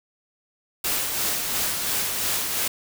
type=noise with tremolo; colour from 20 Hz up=white; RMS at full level=-24 dBFS; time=0.84-2.68 s; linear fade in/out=5 ms; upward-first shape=sine; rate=2.9 Hz; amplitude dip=35%; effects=none